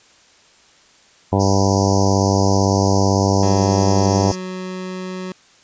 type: harmonic tone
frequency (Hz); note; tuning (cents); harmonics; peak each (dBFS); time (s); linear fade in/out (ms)
97.9; G2; -2; 1 / 2 / 3 / 4 / 5 / 6 / 7 / 8 / 9 / 10; -17 / -20 / -22 / -23 / -24 / -25 / -25 / -26 / -27 / -27; 1.32-4.32; 10
type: band-pass noise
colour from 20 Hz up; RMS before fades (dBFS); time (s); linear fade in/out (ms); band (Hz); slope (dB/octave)
white; -30; 1.39-4.36; 20; 4700 to 6600; 96
type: tone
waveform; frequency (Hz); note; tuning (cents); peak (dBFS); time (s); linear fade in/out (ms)
25% pulse; 185; F#3; 0; -22; 3.43-5.32; 0
effects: white hiss -51 dBFS RMS until 5.63 s + resampled to 16000 Hz